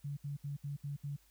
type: tone bursts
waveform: sine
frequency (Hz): 142.8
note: D3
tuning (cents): -48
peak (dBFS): -37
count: 6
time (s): 0.04-1.165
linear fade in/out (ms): 10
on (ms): 130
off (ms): 69
effects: added 50 Hz sine -68 dBFS peak until 1.3 s + white hiss -69 dBFS RMS until 1.3 s